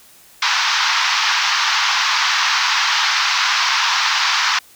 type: band-pass noise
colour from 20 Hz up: pink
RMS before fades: -17 dBFS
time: 0.42-4.59 s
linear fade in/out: 5 ms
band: 910 to 5900 Hz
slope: 48 dB/octave
effects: white hiss -47 dBFS RMS until 4.75 s